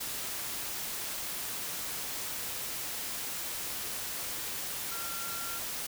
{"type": "tone in noise", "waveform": "sine", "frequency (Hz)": 1376, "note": "F6", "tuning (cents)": -26, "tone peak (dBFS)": -42, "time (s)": [4.91, 5.59], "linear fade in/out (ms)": 10, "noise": "white", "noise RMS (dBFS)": -37, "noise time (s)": [0, 5.87], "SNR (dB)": -8, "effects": []}